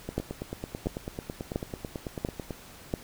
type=two click trains; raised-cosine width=2 ms; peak=-20 / -14 dBFS; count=23 / 5; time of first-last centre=0.09-2.508 / 0.18-2.939 s; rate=9.1 / 1.45 Hz; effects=pink hiss -49 dBFS RMS until 3.03 s